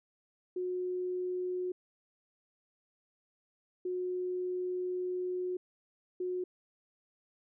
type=tone bursts at uneven times; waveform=sine; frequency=363.6 Hz; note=F#4; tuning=30 cents flat; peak=-32 dBFS; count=3; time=0.56-1.72 / 3.85-5.57 / 6.2-6.44 s; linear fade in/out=5 ms; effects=none